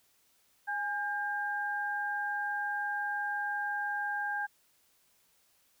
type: tone pair together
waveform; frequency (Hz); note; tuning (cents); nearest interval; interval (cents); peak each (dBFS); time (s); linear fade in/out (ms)
sine; 825.8 / 1600; G#5 / G6; -10 / +35; major seventh; 1145; -35 / -33; 0.67-4.47; 20
effects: white hiss -69 dBFS RMS until 5.8 s